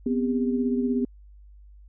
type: tone cluster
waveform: sine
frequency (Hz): 247.2 / 263.6 / 401.8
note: B3 / C4 / G4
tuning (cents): +2 / +13 / +43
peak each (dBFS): -23 / -31 / -29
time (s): 0.06-1.05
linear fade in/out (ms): 5
effects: added 50 Hz sine -46 dBFS peak until 1.88 s